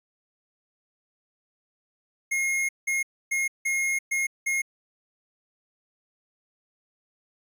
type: tone bursts at uneven times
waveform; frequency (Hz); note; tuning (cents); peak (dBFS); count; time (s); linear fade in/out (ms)
square; 2149; C7; +46; -24; 6; 2.31-2.69 / 2.87-3.03 / 3.31-3.48 / 3.65-3.99 / 4.11-4.27 / 4.46-4.62; 10
effects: resampled to 32000 Hz